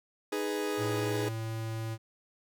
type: chord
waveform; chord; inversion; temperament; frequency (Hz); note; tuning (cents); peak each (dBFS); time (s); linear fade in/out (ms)
40% pulse; G# minor; second; equal with one note detuned; 311.1 / 415.3 / 496.7; D#4 / G#4 / B4; 0 / 0 / +10; -35 / -32 / -37; 0.32-1.29; 5
type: tone with pitch glide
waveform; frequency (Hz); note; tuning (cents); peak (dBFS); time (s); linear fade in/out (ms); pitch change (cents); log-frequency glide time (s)
square; 111.4 to 112.05; A2 to A2; +22 to +32; -34; 0.77-1.98; 50; +10; 1.01-1.14
effects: none